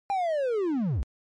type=linear sweep; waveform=triangle; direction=down; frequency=811 to 46.25 Hz; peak=-22 dBFS; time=0.1-1.03 s; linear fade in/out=0 ms; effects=MP3 48 kbps